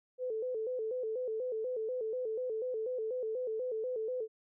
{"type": "tone with vibrato", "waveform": "sine", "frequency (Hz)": 471.7, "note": "A#4", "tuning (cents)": 20, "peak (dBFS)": -33, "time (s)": [0.18, 4.28], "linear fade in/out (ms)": 50, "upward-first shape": "square", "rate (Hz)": 4.1, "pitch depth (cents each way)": 120, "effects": []}